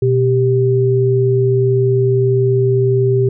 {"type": "tone pair together", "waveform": "sine", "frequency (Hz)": [123.47, 392], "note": ["B2", "G4"], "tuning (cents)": [0, 0], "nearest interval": "octave + minor sixth", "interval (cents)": 2000, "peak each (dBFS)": -13, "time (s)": [0.02, 3.29], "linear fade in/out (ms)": 5, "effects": []}